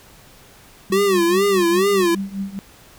sine tone with tremolo, 196 Hz, G3, in tune, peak -20 dBFS, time 0.9-2.59 s, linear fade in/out 0 ms, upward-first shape triangle, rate 4.8 Hz, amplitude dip 90%
square tone with vibrato, 370 Hz, F#4, in tune, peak -15 dBFS, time 0.92-2.15 s, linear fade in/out 5 ms, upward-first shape sine, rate 2.3 Hz, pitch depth 160 cents each way
effects pink hiss -47 dBFS RMS until 2.98 s

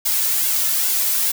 blue noise with flanger, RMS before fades -19 dBFS, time 0.05-1.32 s, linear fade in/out 10 ms, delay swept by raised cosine 1.6 to 2.6 ms, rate 2.4 Hz, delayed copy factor -0.6, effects none

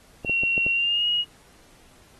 clicks, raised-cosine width 2 ms, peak -19 dBFS, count 5, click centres 0.248 / 0.296 / 0.435 / 0.579 / 0.665 s
sine tone with pitch glide, 2739 to 2887 Hz, F7 to F#7, -34 to -43 cents, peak -20 dBFS, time 0.25-1.25 s, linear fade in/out 50 ms, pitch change +91 cents, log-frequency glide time 0.72-1.07 s
effects pink hiss -55 dBFS RMS until 2.19 s + AAC 32 kbps

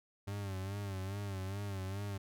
40% pulse tone with vibrato, 98 Hz, G2, in tune, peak -37 dBFS, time 0.27-2.18 s, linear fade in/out 10 ms, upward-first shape sine, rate 2.4 Hz, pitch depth 71 cents each way, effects none

